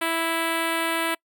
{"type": "tone with notch filter", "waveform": "5% pulse", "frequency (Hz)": 329.6, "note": "E4", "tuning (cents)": 0, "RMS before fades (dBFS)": -25, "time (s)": [0.01, 1.15], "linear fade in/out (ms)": 10, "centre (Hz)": 5400, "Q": 0.67, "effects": ["noise-tail reverb RT60 0.1 s tail -26 dB re dry"]}